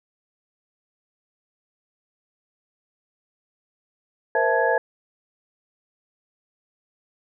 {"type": "tone cluster", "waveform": "sine", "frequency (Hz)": [470.9, 523, 660, 876, 1669], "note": ["A#4", "C5", "E5", "A5", "G#6"], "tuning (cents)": [18, -1, 2, -8, 8], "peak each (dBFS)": -24, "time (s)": [4.35, 4.78], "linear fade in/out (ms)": 2, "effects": []}